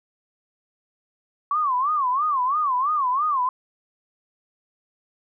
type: tone with vibrato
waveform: sine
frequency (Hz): 1108.7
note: C#6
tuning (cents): 0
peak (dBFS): -19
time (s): 1.51-3.49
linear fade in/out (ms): 2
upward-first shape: sine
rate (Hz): 3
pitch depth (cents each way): 200
effects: none